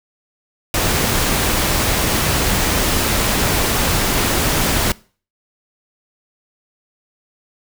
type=noise; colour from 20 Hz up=pink; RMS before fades=-17 dBFS; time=0.74-4.92 s; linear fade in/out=2 ms; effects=noise-tail reverb RT60 0.4 s tail -22 dB re dry